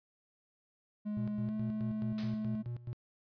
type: tone with pitch glide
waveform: triangle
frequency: 209.8 to 215.7 Hz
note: G#3 to A3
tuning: +18 to -34 cents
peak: -32 dBFS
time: 1.05-2.63 s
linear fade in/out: 20 ms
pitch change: +48 cents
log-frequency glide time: 1.44-1.52 s
type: tone with tremolo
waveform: triangle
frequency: 120.1 Hz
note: B2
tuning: 48 cents flat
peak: -34 dBFS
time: 1.17-2.93 s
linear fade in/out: 0 ms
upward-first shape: square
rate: 4.7 Hz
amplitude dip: 80%
type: noise with exponential decay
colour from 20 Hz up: white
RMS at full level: -42 dBFS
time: 2.18-2.59 s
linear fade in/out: 2 ms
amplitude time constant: 89 ms
effects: resampled to 11025 Hz